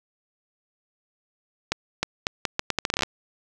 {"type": "accelerating click train", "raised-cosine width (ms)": 0.2, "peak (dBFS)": -5, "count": 15, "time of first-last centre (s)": [1.72, 3.033], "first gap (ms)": 310, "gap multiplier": 0.77, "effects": []}